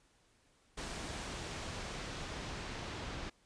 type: noise with low-pass filter sweep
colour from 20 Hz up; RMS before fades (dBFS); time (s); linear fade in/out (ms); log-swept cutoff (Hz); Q
pink; -43; 0.77-3.3; 10; 9000 to 4500; 0.73
effects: pink hiss -70 dBFS RMS until 3.45 s + resampled to 22050 Hz